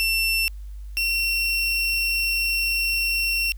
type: tone pair in turn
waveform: 30% pulse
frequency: 2700 / 2723 Hz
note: E7 / F7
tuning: +41 / -44 cents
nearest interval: unison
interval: 15 cents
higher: second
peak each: -17 / -18 dBFS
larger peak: first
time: 0-0.48 / 0.97-3.52 s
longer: second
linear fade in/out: 0 ms
effects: added 50 Hz sine -33 dBFS peak until 3.57 s + white hiss -61 dBFS RMS until 3.57 s